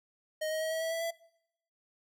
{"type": "tone with pitch steps", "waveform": "square", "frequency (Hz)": [622.3, 629.5, 636.8, 644.2, 651.7, 659.3, 667], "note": ["D#5", "D#5", "D#5", "E5", "E5", "E5", "E5"], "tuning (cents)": [0, 20, 40, -40, -20, 0, 20], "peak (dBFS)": -32, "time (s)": [0.41, 1.11], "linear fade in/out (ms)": 10, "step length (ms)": 100, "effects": ["noise-tail reverb RT60 0.8 s tail -23 dB re dry"]}